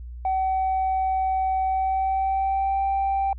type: tone with pitch glide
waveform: sine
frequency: 760 to 782.3 Hz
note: F#5 to G5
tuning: +46 to -4 cents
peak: -19 dBFS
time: 0.25-3.33 s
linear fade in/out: 2 ms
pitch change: +50 cents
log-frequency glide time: 1.65-2.84 s
effects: tanh soft clip ceiling -18 dBFS + added 60 Hz sine -34 dBFS peak until 3.38 s